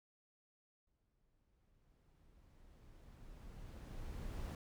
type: noise with exponential growth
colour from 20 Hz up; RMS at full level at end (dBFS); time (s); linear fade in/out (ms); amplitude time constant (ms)
brown; -42; 0.87-4.55; 2; 800
effects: none